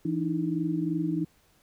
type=tone cluster; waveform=sine; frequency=166.1 / 297.8 / 320.8 Hz; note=E3 / D4 / E4; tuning=+13 / +24 / -47 cents; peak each=-30 dBFS; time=0.05-1.25 s; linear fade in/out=5 ms; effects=pink hiss -64 dBFS RMS until 1.62 s